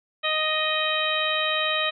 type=harmonic tone with a mistuned harmonic; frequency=622.3 Hz; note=D#5; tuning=in tune; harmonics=1 / 2 / 3 / 4 / 5 / 6; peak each=-29 / -29 / -29 / -29 / -29 / -29 dBFS; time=0.23-1.91 s; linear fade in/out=20 ms; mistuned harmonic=6; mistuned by=+36 cents; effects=none